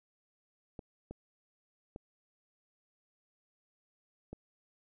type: clicks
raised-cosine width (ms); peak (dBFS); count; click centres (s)
2; -30; 4; 0.792 / 1.11 / 1.961 / 4.33
effects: none